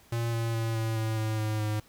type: tone with pitch steps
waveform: square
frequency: 116.54 / 115.07 / 113.62 / 112.18 / 110.76 / 109.37 / 107.98 / 106.62 Hz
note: A#2 / A#2 / A#2 / A2 / A2 / A2 / A2 / G#2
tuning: 0 / -22 / -44 / +34 / +12 / -10 / -32 / +46 cents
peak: -28 dBFS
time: 0.12-1.8 s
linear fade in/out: 5 ms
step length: 210 ms
effects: pink hiss -58 dBFS RMS until 1.88 s